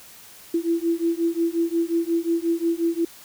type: beating tone pair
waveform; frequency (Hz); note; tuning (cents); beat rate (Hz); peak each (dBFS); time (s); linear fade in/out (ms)
sine; 332.4 / 338; E4 / E4; +15 / +43; 5.6; -23; 0.54-3.05; 5
effects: white hiss -46 dBFS RMS until 3.24 s